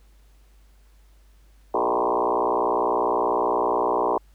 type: tone with frequency modulation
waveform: sine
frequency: 698.5 Hz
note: F5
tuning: in tune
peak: -19 dBFS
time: 1.74-4.18 s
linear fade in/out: 5 ms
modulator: 59.9 Hz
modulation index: 6
effects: added 50 Hz sine -51 dBFS peak until 4.34 s + pink hiss -64 dBFS RMS until 4.34 s